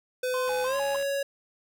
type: tone with pitch glide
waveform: square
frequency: 505 to 557.1 Hz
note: B4 to C#5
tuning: +39 to +9 cents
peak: -27 dBFS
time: 0.23-1.23 s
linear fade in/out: 5 ms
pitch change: +170 cents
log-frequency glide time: 0.65-0.76 s
type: tone with vibrato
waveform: triangle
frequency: 932.3 Hz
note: A#5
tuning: in tune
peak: -30 dBFS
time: 0.34-0.96 s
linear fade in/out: 0 ms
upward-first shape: square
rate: 3.3 Hz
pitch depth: 190 cents each way
type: click train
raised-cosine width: 0.3 ms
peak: -28 dBFS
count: 42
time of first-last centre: 0.48-1.026 s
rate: 75.1 Hz
effects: none